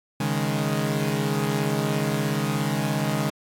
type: chord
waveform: sawtooth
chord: C# suspended second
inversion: none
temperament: equal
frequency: 138.59 / 155.56 / 207.7 Hz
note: C#3 / D#3 / G#3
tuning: 0 / 0 / 0 cents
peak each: -23 dBFS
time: 0.2-3.3 s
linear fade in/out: 5 ms
effects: AAC 64 kbps